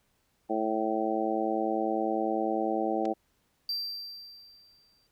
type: harmonic tone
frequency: 110 Hz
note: A2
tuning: in tune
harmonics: 2 / 3 / 4 / 5 / 6 / 7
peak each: -36 / -31 / -35 / -34 / -35 / -32 dBFS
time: 0.49-3.14 s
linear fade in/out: 20 ms
type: clicks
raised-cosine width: 0.2 ms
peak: -28 dBFS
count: 2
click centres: 3.053 / 3.056 s
type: tone with exponential decay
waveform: triangle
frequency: 4699 Hz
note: D8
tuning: in tune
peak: -27 dBFS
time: 3.69-5.07 s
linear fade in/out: 2 ms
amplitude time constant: 300 ms
effects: pink hiss -72 dBFS RMS until 5.11 s